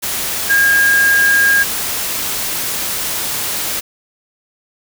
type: tone in noise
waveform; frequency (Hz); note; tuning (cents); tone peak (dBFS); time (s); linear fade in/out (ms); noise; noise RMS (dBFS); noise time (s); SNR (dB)
sine; 1623; G#6; -40; -9; 0.49-1.64; 20; white; -20; 0.02-3.81; +8
effects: none